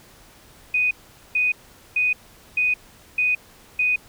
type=tone bursts; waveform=sine; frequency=2489 Hz; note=D#7; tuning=in tune; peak=-17 dBFS; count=6; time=0.74-3.96 s; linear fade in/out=5 ms; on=170 ms; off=440 ms; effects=pink hiss -50 dBFS RMS until 4.08 s